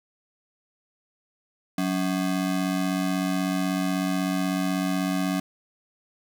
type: ring-modulated tone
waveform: square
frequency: 231.7 Hz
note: A#3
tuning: 10 cents flat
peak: -21 dBFS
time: 1.78-5.4 s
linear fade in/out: 2 ms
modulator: 48.1 Hz
effects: none